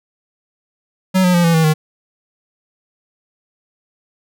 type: tone with pitch steps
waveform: square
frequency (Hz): 187.2 / 180.3 / 173.66 / 167.26 / 161.1 / 155.16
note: F#3 / F#3 / F3 / E3 / E3 / D#3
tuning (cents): +20 / -45 / -9 / +26 / -39 / -4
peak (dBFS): -11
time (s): 1.14-1.74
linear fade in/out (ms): 20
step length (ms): 100
effects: none